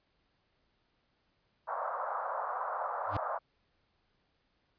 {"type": "band-pass noise", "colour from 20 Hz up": "white", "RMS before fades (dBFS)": -36, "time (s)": [1.67, 3.39], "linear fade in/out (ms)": 20, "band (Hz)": [560, 1300], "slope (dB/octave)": 48}
{"type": "tone with exponential growth", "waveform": "square", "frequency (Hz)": 99.7, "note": "G2", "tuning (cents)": 30, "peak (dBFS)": -30, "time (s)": [3.06, 3.17], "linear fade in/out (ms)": 5, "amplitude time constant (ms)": 23}
{"effects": ["pink hiss -75 dBFS RMS until 4.78 s", "resampled to 11025 Hz"]}